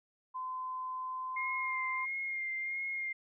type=tone with pitch glide; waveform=sine; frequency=1026 to 1032.5 Hz; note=C6 to C6; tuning=-34 to -23 cents; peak=-36 dBFS; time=0.34-2.06 s; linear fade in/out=20 ms; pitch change=+11 cents; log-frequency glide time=0.9-1.6 s
type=tone with vibrato; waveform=sine; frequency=2125 Hz; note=C7; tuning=26 cents sharp; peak=-34 dBFS; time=1.36-3.13 s; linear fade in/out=10 ms; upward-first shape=sine; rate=1.5 Hz; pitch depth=26 cents each way
effects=none